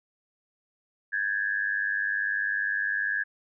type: tone with amplitude modulation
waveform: sine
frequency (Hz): 1661.2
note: G#6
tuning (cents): 0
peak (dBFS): -21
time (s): 1.12-3.24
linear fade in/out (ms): 20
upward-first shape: sine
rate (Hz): 100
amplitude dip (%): 95
effects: none